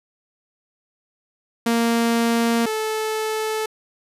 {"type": "tone pair in turn", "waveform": "sawtooth", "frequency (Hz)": [232.2, 435.8], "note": ["A#3", "A4"], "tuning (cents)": [-7, -17], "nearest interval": "major seventh", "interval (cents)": 1090, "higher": "second", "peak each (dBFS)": [-13, -18], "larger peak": "first", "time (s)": [[1.66, 2.66], [2.66, 3.66]], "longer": "neither", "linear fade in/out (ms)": 5, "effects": ["resampled to 32000 Hz"]}